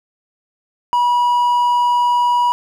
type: tone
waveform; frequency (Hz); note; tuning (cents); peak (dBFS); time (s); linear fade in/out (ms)
triangle; 970; B5; -31; -10; 0.93-2.52; 0
effects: none